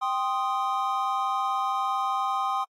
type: chord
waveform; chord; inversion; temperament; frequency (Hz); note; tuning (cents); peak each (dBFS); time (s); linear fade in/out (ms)
triangle; C minor; second; equal; 784 / 1046.5 / 1244.5; G5 / C6 / Eb6; 0 / 0 / 0; -27; 0.01-2.65; 20
effects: AAC 48 kbps